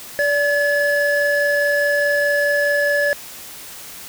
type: tone pair together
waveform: triangle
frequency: 578.6 / 1711 Hz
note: D5 / A6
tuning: -26 / -49 cents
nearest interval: octave + perfect fifth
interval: 1877 cents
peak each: -16 dBFS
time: 0.19-3.13 s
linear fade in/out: 0 ms
effects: white hiss -36 dBFS RMS until 4.08 s